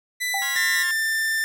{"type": "tone with vibrato", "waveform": "sawtooth", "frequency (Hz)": 1975.5, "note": "B6", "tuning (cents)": 0, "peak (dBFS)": -20, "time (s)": [0.2, 0.84], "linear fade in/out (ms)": 20, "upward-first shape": "square", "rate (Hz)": 2.7, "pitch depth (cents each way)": 14}
{"type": "tone with exponential decay", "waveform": "sine", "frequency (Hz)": 784, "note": "G5", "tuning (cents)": 0, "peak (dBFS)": -23, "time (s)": [0.34, 0.71], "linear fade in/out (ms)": 2, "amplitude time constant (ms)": 79}
{"type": "chord", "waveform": "25% pulse", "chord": "F minor", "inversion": "second", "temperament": "equal with one note detuned", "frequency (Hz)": [1061.7, 1396.9, 1661.2], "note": ["C6", "F6", "Ab6"], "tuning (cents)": [25, 0, 0], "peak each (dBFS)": [-32, -34, -30], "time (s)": [0.42, 0.91], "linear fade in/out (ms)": 0}
{"type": "tone with pitch glide", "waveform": "45% pulse", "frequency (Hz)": [1800, 1784.5], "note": ["A6", "A6"], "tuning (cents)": [39, 24], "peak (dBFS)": -21, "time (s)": [0.56, 1.44], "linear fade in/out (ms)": 0, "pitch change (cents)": -15, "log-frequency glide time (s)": [0.74, 0.92]}
{"effects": []}